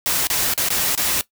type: noise with dropouts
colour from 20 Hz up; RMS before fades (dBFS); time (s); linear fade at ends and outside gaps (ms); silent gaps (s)
white; -20; 0.06-1.21; 0; 0.27-0.3 / 0.537-0.577 / 0.686-0.704 / 0.951-0.976
effects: noise-tail reverb RT60 0.1 s tail -17 dB re dry